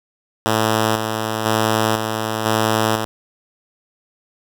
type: tone with tremolo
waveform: 5% pulse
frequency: 110 Hz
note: A2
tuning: in tune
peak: -4 dBFS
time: 0.46-3.05 s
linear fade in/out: 0 ms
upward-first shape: square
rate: 1 Hz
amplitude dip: 45%
effects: 7-bit